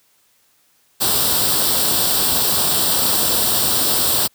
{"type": "noise with comb filter", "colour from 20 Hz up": "white", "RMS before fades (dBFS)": -17, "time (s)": [1, 4.28], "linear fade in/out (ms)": 20, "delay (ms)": 0.23, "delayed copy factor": 0.7, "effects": ["white hiss -59 dBFS RMS until 4.34 s", "high-pass 60 Hz 12 dB/octave"]}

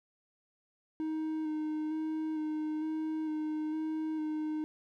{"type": "tone with vibrato", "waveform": "triangle", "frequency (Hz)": 311.1, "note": "D#4", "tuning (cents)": 0, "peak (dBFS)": -30, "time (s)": [1, 4.64], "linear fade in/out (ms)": 0, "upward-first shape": "square", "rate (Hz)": 1.1, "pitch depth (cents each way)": 16, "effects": []}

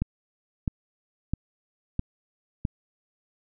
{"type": "click train", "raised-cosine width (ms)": 5, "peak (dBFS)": -13, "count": 5, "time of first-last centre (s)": [0.02, 2.652], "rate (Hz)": 1.52, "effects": []}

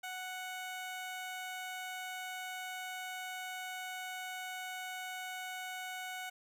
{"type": "tone", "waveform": "15% pulse", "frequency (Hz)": 740, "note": "F#5", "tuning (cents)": 0, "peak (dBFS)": -34, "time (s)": [0.03, 6.3], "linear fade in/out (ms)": 10, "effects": []}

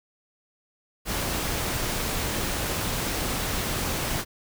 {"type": "noise", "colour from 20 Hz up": "pink", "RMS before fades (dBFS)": -28, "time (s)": [1.05, 4.25], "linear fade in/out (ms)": 50, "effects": []}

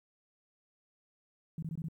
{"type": "tone bursts", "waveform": "sine", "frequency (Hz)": 161.1, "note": "E3", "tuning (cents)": -39, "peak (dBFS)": -35, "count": 5, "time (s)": [1.58, 1.885], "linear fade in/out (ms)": 2, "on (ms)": 45, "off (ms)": 20, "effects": ["12-bit"]}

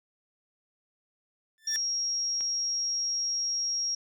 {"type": "tone with exponential growth", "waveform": "sawtooth", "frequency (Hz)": 1766, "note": "A6", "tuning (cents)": 6, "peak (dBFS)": -27, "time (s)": [1.58, 1.76], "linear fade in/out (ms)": 0, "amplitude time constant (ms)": 39}
{"type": "tone", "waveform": "sine", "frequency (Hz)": 5600, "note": "F8", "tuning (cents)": 4, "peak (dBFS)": -27, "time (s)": [1.67, 3.95], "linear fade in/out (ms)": 5}
{"type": "click", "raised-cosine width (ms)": 0.2, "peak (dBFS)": -26, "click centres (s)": 2.408}
{"effects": []}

